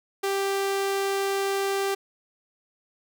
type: tone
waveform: sawtooth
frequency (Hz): 393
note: G4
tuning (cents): +4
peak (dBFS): -20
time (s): 0.23-1.95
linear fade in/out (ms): 10
effects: none